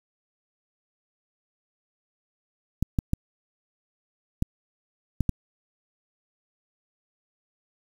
clicks, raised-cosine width 5 ms, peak -10 dBFS, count 6, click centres 2.826 / 2.988 / 3.134 / 4.424 / 5.207 / 5.293 s, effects 7-bit

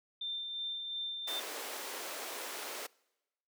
sine tone with tremolo, 3581 Hz, A7, 30 cents sharp, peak -35 dBFS, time 0.21-1.4 s, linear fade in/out 5 ms, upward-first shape sine, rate 2.8 Hz, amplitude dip 35%
pink high-pass noise, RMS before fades -42 dBFS, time 1.27-2.87 s, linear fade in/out 10 ms, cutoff 370 Hz, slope 24 dB/octave
effects noise-tail reverb RT60 1.0 s tail -25 dB re dry

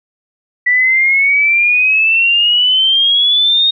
sine exponential sweep, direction up, 1958 to 3731 Hz, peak -8 dBFS, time 0.66-3.71 s, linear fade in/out 10 ms, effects none

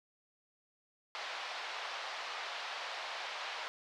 pink band-pass noise, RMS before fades -42 dBFS, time 1.15-3.68 s, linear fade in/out 0 ms, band 660 to 4600 Hz, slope 24 dB/octave, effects none

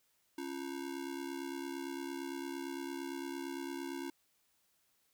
square ring-modulated tone, 310 Hz, D#4, 6 cents flat, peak -37 dBFS, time 0.38-4.1 s, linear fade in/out 0 ms, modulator 34.4 Hz, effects white hiss -75 dBFS RMS until 5.13 s

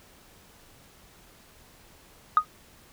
sine tone with exponential decay, 1244.5 Hz, D#6, in tune, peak -10 dBFS, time 2.37-2.45 s, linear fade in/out 1 ms, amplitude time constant 16 ms, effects tanh soft clip ceiling -8 dBFS + pink hiss -55 dBFS RMS until 2.92 s

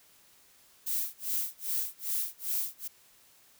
violet noise with tremolo, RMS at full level -30 dBFS, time 0.86-2.88 s, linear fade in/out 10 ms, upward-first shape sine, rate 2.5 Hz, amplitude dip 100%, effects white hiss -61 dBFS RMS until 3.59 s

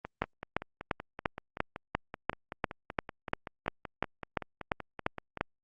two click trains, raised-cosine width 0.5 ms, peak -12 / -23 dBFS, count 16 / 29, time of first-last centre 0.22-5.41 / 0.05-5.373 s, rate 2.89 / 5.26 Hz, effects Opus 32 kbps

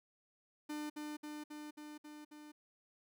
45% pulse tone with echo, 300 Hz, D4, 37 cents sharp, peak -40 dBFS, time 0.69-0.9 s, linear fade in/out 10 ms, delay 270 ms, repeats 6, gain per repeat -2 dB, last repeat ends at 2.52 s, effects none

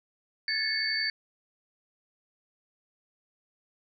sine tone cluster, 1691 / 1762 / 2196 / 4562 Hz, G#6 / A6 / C#7 / C#8, +31 / +2 / -17 / +49 cents, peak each -36 / -33 / -34 / -29 dBFS, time 0.48-1.1 s, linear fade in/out 2 ms, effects none

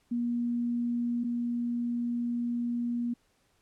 sine tone pair in turn, 238.7 / 238.7 Hz, A#3 / A#3, +41 / +41 cents, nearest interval unison, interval 0 cents, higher neither, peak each -27 / -28 dBFS, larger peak first, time 0.11-1.24 / 1.24-3.14 s, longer second, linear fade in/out 10 ms, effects pink hiss -70 dBFS RMS until 3.61 s + low-pass 11000 Hz 12 dB/octave

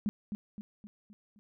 sine tone with echo, 207.7 Hz, G#3, in tune, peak -27 dBFS, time 0.06-0.09 s, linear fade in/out 0 ms, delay 260 ms, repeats 5, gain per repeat -6 dB, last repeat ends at 1.39 s, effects none

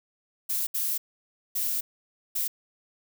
violet noise bursts at uneven times, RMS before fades -28 dBFS, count 4, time 0.49-0.67 / 0.74-0.98 / 1.55-1.81 / 2.35-2.48 s, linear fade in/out 10 ms, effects none

